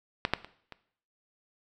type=clicks; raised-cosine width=0.3 ms; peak=-9 / -7 / -26 / -26 dBFS; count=4; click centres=0.251 / 0.336 / 0.446 / 0.723 s; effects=noise-tail reverb RT60 0.6 s tail -17 dB re dry